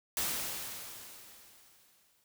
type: noise with exponential decay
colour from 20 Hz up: white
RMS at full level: -32 dBFS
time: 0.17-2.24 s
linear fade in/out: 1 ms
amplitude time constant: 450 ms
effects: none